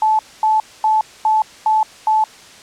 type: tone bursts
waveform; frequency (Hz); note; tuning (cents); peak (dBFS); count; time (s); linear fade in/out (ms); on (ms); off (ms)
sine; 869; A5; -22; -11; 6; 0.02-2.24; 2; 170; 240
effects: white hiss -41 dBFS RMS until 2.62 s + low-pass 7000 Hz 12 dB/octave